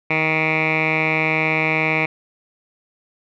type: tone with low-pass filter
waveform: 10% pulse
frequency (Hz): 157.8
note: D#3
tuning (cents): +25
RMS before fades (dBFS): -19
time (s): 0.1-2.06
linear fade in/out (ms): 5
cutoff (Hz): 2300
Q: 8.3
effects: none

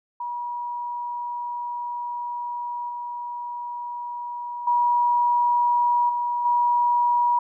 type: tone with level steps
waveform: sine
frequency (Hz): 963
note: B5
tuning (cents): -44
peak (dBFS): -27 / -29 / -17 / -22 / -17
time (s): 0.2-7.39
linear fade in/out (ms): 5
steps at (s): 2.89 / 4.67 / 6.09 / 6.45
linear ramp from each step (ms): 5
effects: none

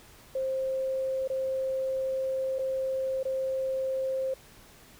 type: tone with dropouts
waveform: sine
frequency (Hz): 528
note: C5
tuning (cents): +16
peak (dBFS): -27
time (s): 0.35-4.34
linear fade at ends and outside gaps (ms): 5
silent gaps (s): 1.277-1.299 / 2.586-2.591 / 3.231-3.252
effects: pink hiss -54 dBFS RMS until 4.99 s

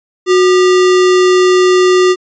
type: tone with sample-and-hold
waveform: sine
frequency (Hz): 366.6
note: F#4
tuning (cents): -16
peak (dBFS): -5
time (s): 0.26-2.16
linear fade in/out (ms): 50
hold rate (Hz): 1575
effects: resampled to 16000 Hz

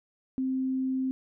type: tone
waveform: sine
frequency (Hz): 261.6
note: C4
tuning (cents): 0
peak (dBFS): -26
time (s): 0.38-1.11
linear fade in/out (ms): 0
effects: none

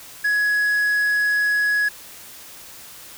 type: tone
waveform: triangle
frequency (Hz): 1677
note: G#6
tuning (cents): +16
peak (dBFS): -15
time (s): 0.24-1.89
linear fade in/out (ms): 10
effects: white hiss -41 dBFS RMS until 3.17 s

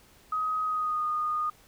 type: tone with pitch glide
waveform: sine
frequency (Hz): 1260 to 1228.4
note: D#6 to D#6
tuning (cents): +21 to -23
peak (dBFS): -26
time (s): 0.32-1.5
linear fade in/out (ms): 5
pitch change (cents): -44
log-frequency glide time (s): 0.64-1.06
effects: pink hiss -58 dBFS RMS until 1.67 s

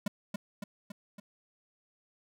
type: tone with echo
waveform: square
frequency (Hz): 202.7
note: G#3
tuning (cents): -42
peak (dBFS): -29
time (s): 0.06-0.08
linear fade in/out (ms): 5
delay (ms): 280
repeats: 4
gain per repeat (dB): -4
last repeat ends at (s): 1.2
effects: none

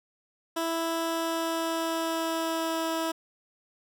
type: tone with pitch glide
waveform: 15% pulse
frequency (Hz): 330 to 325.8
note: E4 to E4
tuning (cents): +2 to -20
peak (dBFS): -21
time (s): 0.56-3.12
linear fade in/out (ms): 10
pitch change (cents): -22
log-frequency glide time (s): 1.02-2.86
effects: none

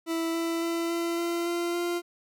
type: tone with pitch steps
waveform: 40% pulse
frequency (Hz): 329.6 / 332.5 / 335.4 / 338.3 / 341.2 / 344.2 / 347.2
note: E4 / E4 / E4 / E4 / F4 / F4 / F4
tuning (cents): 0 / +15 / +30 / +45 / -40 / -25 / -10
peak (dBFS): -26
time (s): 0.06-2.02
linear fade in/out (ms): 50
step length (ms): 280
effects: none

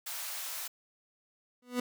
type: high-pass noise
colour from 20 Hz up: white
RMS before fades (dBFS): -39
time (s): 0.06-0.68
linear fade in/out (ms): 10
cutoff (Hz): 650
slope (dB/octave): 24
type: tone with exponential growth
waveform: 30% pulse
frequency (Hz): 246.9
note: B3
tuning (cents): 0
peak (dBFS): -24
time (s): 1.62-1.8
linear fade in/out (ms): 5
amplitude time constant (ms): 37
effects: none

